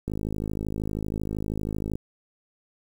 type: click train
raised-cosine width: 3 ms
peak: -17 dBFS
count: 100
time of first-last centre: 0.08-1.955 s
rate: 52.8 Hz
effects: 8-bit